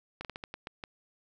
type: slowing click train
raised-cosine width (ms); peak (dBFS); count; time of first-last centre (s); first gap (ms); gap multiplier
0.3; -23; 8; 0.21-0.838; 38; 1.28
effects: none